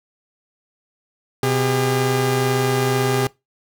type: tone pair together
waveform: sawtooth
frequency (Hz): 126.91 / 402.9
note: B2 / G4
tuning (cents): +48 / +48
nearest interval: octave + minor sixth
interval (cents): 2000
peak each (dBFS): -16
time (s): 1.43-3.27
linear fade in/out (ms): 2
effects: noise-tail reverb RT60 0.2 s tail -21 dB re dry